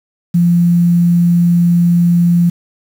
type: tone with quantisation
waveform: sine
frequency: 172.8 Hz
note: F3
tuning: 18 cents flat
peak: -7 dBFS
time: 0.34-2.5 s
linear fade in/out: 10 ms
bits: 6
effects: none